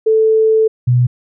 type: tone pair in turn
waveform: sine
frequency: 440 / 123.47 Hz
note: A4 / B2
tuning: 0 / 0 cents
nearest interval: octave + minor seventh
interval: 2200 cents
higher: first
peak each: -8 dBFS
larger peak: neither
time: 0.06-0.68 / 0.87-1.07 s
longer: first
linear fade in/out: 10 ms
effects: none